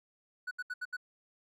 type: tone bursts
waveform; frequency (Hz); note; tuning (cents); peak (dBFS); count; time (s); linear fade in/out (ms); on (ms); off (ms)
triangle; 1480; F#6; 0; -33; 5; 0.47-0.968; 10; 42; 72
effects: none